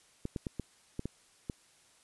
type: clicks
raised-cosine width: 3 ms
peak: -22 dBFS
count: 7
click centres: 0.254 / 0.362 / 0.468 / 0.597 / 0.994 / 1.056 / 1.498 s
effects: white hiss -64 dBFS RMS until 2.03 s + resampled to 24000 Hz